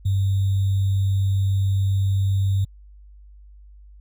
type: tone with sample-and-hold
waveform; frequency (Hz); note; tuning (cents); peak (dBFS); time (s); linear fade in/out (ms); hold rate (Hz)
sine; 97.4; G2; -11; -17; 0.05-2.65; 10; 3675
effects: added 50 Hz sine -43 dBFS peak until 4 s